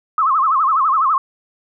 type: tone with vibrato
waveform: sine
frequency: 1174.7 Hz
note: D6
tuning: in tune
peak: -12 dBFS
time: 0.18-1.18 s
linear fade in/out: 2 ms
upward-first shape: sine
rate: 12 Hz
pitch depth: 200 cents each way
effects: none